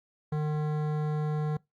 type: tone with hard clipping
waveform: sine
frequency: 151.7 Hz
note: D#3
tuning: 44 cents flat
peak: -29 dBFS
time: 0.32-1.57 s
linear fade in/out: 5 ms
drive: 15 dB
effects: noise-tail reverb RT60 0.2 s tail -24 dB re dry + Opus 48 kbps